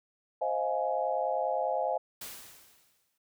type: chord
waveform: sine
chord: F minor seventh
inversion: second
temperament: just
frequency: 523.8 / 628.6 / 698.5 / 838.1 Hz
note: C5 / Eb5 / F5 / Ab5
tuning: +2 / +18 / 0 / +16 cents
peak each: -33 dBFS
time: 0.41-1.98 s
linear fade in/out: 10 ms
type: noise with exponential decay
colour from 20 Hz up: white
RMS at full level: -40 dBFS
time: 2.21-3.18 s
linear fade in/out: 5 ms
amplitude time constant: 210 ms
effects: none